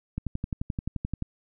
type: click train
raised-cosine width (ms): 5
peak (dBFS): -17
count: 13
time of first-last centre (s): 0.18-1.223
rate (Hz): 11.5
effects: none